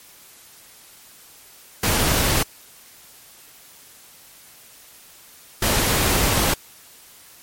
pink noise bursts at uneven times, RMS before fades -19 dBFS, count 2, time 1.83-2.43 / 5.62-6.54 s, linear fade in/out 5 ms, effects white hiss -47 dBFS RMS until 7.42 s + MP3 64 kbps

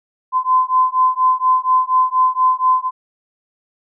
sine beating tone pair, 1023 / 1027.2 Hz, C6 / C6, -39 / -32 cents, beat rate 4.2 Hz, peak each -15 dBFS, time 0.32-2.91 s, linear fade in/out 50 ms, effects none

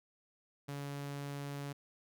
sawtooth tone, 141.9 Hz, C#3, 41 cents sharp, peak -36 dBFS, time 0.68-1.73 s, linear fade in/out 10 ms, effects none

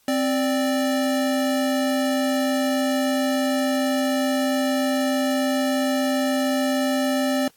square tone pair together, 262.7 / 587.3 Hz, C4 / D5, +7 / 0 cents, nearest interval octave + major second, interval 1393 cents, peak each -22 / -25 dBFS, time 0.08-7.48 s, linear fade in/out 2 ms, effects white hiss -60 dBFS RMS until 7.56 s + AAC 64 kbps

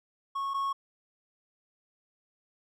triangle tone pair in turn, 1100 / 1100 Hz, C#6 / C#6, -14 / -14 cents, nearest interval unison, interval 0 cents, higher neither, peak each -28 / -26 dBFS, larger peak second, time 0.35-0.54 / 0.54-0.73 s, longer neither, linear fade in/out 10 ms, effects none

